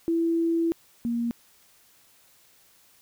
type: tone pair in turn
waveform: sine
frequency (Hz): 332.6 / 235.2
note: E4 / A#3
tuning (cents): +16 / +16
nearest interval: tritone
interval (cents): 600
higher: first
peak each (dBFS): -21 / -24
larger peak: first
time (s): 0.08-0.72 / 1.05-1.31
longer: first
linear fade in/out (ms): 0
effects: white hiss -59 dBFS RMS until 3.01 s